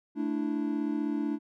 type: chord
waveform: triangle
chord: A suspended fourth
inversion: none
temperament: equal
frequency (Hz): 220 / 293.7 / 329.6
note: A3 / D4 / E4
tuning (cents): 0 / 0 / 0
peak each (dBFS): -32 / -28 / -33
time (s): 0.15-1.39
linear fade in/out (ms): 50
effects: none